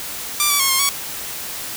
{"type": "tone with pitch steps", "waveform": "5% pulse", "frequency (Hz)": [1181, 1151, 1086, 1066, 1120], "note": ["D6", "D6", "C#6", "C6", "C#6"], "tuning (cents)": [9, -35, -36, 32, 18], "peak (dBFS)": -3, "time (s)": [0.4, 0.89], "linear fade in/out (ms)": 0, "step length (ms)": 98, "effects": ["white hiss -29 dBFS RMS until 1.76 s"]}